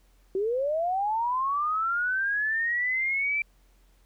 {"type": "linear sweep", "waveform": "sine", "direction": "up", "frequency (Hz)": [370, 2349], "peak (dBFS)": -24, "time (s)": [0.35, 3.42], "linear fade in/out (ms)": 2, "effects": ["added 44 Hz sine -58 dBFS peak until 4.05 s", "pink hiss -67 dBFS RMS until 4.05 s"]}